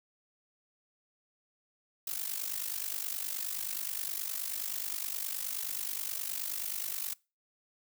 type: noise with amplitude modulation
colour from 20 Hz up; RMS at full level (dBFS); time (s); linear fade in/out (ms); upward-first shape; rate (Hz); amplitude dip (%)
blue; -33; 2.07-7.14; 5; sine; 49.5; 80
effects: noise-tail reverb RT60 0.3 s tail -24 dB re dry